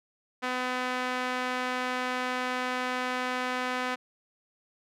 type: tone with band-pass filter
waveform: sawtooth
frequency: 252.4 Hz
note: B3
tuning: 38 cents sharp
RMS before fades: -31 dBFS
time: 0.42-3.96 s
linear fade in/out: 20 ms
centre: 1600 Hz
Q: 0.85
effects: none